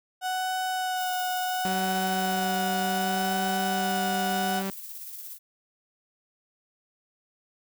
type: tone with vibrato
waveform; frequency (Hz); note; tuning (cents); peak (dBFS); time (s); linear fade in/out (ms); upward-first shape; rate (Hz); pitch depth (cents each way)
35% pulse; 740; F#5; 0; -25; 0.21-4.63; 50; sine; 0.7; 15
type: noise with tremolo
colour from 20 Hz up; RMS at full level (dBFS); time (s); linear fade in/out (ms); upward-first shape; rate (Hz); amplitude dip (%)
violet; -39; 0.95-5.39; 50; square; 17; 30
type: tone with pitch glide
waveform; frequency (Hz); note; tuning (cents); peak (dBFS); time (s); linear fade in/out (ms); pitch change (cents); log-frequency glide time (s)
sawtooth; 190 to 194.1; F#3 to G3; +46 to -17; -25; 1.65-4.7; 0; +37; 2.12-3.66
effects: none